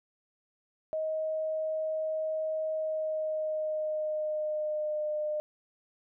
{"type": "tone with pitch glide", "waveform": "sine", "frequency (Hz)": [629, 605.5], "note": ["D#5", "D#5"], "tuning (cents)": [19, -47], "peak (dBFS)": -29, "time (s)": [0.93, 5.4], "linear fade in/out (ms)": 0, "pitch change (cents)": -66, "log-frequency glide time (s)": [2.72, 5.08], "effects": []}